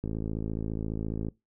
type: click train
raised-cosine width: 3 ms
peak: -20 dBFS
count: 69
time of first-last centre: 0.04-1.285 s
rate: 54.6 Hz
effects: noise-tail reverb RT60 0.2 s tail -22 dB re dry